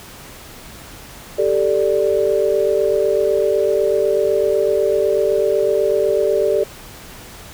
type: chord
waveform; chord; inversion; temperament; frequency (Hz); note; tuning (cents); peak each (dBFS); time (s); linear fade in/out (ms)
sine; G suspended second; none; equal; 392 / 440 / 587.3; G4 / A4 / D5; 0 / 0 / 0; -18; 1.38-6.64; 10
effects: pink hiss -38 dBFS RMS until 7.53 s